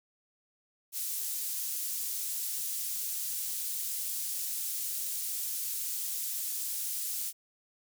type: high-pass noise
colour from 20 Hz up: pink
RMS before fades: -35 dBFS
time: 0.92-7.33 s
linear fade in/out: 50 ms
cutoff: 8400 Hz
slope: 12 dB/octave
effects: none